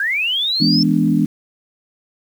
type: linear sweep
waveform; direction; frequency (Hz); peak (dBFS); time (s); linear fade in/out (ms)
sine; up; 1552 to 5360; -16; 0-0.83; 2
type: chord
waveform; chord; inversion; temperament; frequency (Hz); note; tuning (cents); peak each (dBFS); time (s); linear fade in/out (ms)
sine; E dominant seventh; none; equal with one note detuned; 164.81 / 208.6 / 246.9 / 293.7; E3 / G#3 / B3 / D4; 0 / +8 / 0 / 0; -18; 0.6-1.26; 10
effects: 7-bit

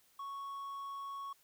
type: tone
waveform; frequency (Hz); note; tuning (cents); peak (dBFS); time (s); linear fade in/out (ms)
triangle; 1108.7; C#6; 0; -39; 0.19-1.33; 5
effects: white hiss -69 dBFS RMS until 1.43 s

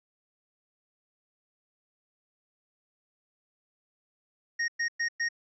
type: tone bursts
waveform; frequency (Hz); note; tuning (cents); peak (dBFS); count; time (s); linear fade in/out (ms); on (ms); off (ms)
square; 1864.7; A#6; 0; -27; 4; 4.59-5.288; 10; 92; 110
effects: resampled to 16000 Hz

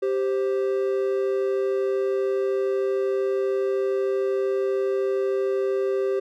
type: tone pair together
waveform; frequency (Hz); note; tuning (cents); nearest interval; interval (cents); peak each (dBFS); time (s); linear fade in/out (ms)
triangle; 392 / 524.8; G4 / C5; 0 / +5; perfect fourth; 505; -20 / -26; 0.02-6.2; 10
effects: none

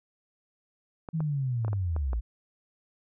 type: clicks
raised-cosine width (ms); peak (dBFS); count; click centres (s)
1; -24; 7; 1.088 / 1.205 / 1.648 / 1.681 / 1.731 / 1.964 / 2.132
type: linear sweep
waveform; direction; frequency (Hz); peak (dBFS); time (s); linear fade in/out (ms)
sine; down; 164.81 to 52.6; -26; 1.13-2.21; 20
effects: none

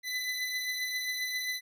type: beating tone pair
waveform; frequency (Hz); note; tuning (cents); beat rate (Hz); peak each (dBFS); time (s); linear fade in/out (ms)
25% pulse; 2003 / 2010.5; B6 / B6; +24 / +30; 7.5; -29 / -36; 0.03-1.61; 50
effects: none

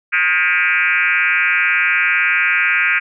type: tone with frequency modulation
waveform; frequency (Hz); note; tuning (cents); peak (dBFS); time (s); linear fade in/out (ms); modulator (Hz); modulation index
sine; 1957; B6; -16; -12; 0.12-3; 20; 176; 3.3
effects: none

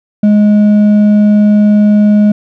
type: tone with hard clipping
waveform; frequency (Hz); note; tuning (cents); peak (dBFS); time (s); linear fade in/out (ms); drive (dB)
sine; 208.6; G#3; +8; -5; 0.23-2.32; 5; 4
effects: none

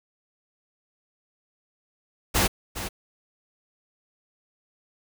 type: noise with echo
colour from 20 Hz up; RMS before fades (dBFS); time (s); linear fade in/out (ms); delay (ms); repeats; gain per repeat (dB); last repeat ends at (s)
pink; -21; 2.34-2.48; 20; 410; 1; -11; 2.89
effects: none

